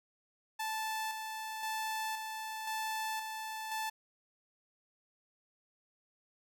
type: tone with tremolo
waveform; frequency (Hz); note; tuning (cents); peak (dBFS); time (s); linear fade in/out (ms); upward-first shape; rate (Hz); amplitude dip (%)
sawtooth; 877; A5; -6; -31; 0.59-3.9; 10; square; 0.96; 40
effects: none